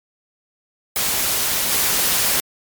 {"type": "noise with level steps", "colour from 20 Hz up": "white", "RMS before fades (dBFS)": [-20, -18], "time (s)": [0.96, 2.4], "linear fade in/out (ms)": 0, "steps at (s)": 1.72, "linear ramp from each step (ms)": 5, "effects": ["MP3 96 kbps"]}